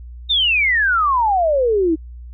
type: exponential sweep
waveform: sine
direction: down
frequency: 3729 to 307.9 Hz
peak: -13 dBFS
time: 0.29-1.96 s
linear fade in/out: 20 ms
effects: added 60 Hz sine -32 dBFS peak until 2.33 s